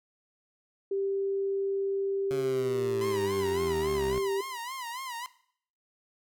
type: tone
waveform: sine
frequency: 392.7 Hz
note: G4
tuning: 3 cents sharp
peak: -27 dBFS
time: 0.91-4.41 s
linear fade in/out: 5 ms
type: linear sweep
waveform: 15% pulse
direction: down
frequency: 140 to 62 Hz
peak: -28 dBFS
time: 2.31-4.19 s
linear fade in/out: 0 ms
type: tone with vibrato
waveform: sawtooth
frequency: 996 Hz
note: B5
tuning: 14 cents sharp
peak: -32 dBFS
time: 3.01-5.26 s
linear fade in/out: 0 ms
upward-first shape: sine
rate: 3.6 Hz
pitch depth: 130 cents each way
effects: noise-tail reverb RT60 0.6 s tail -17 dB re dry